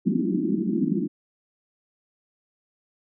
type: band-pass noise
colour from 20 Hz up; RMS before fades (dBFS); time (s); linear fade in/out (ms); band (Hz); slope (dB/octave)
pink; -24; 0.05-1.08; 20; 170 to 360; 96
effects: none